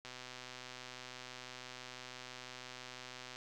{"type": "click train", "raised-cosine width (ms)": 0.2, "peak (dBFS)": -30, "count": 418, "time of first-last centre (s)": [0.05, 3.36], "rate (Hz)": 126, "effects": []}